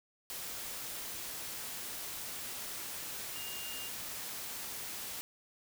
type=tone in noise; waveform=sine; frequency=2817 Hz; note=F7; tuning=14 cents sharp; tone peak=-45 dBFS; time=3.36-3.88 s; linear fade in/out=0 ms; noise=white; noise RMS=-42 dBFS; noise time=0.3-5.21 s; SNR=-6 dB; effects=none